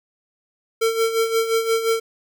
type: tone with tremolo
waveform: square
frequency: 452.3 Hz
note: A4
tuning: 48 cents sharp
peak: -16 dBFS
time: 0.81-2 s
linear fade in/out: 10 ms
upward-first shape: sine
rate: 5.7 Hz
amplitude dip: 65%
effects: none